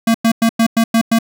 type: tone bursts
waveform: square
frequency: 227.5 Hz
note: A#3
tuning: 42 cents flat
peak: -10 dBFS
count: 7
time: 0.07-1.188 s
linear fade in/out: 5 ms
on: 74 ms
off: 100 ms
effects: none